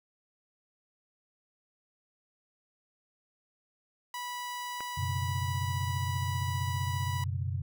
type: tone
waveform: sawtooth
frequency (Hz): 981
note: B5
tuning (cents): -12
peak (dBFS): -32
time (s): 4.14-7.24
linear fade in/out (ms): 2
type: click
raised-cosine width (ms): 0.5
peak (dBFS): -26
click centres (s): 4.806
type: chord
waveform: sine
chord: F# suspended fourth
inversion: none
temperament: equal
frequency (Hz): 92.5 / 123.47 / 138.59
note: F#2 / B2 / C#3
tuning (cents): 0 / 0 / 0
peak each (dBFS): -32 / -35 / -38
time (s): 4.97-7.62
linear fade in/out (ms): 10
effects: none